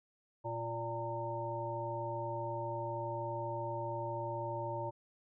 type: harmonic tone with a mistuned harmonic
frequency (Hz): 116.2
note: A#2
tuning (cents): -5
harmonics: 1 / 3 / 5 / 7 / 8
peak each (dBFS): -42 / -44 / -41 / -50 / -40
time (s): 0.44-4.91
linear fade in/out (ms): 20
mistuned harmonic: 8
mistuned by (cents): -29
effects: none